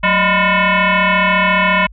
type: tone with frequency modulation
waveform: sine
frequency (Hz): 587.3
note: D5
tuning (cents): 0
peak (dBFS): -10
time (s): 0.03-1.87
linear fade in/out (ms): 10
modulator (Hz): 403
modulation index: 5.3
effects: added 50 Hz sine -35 dBFS peak until 1.92 s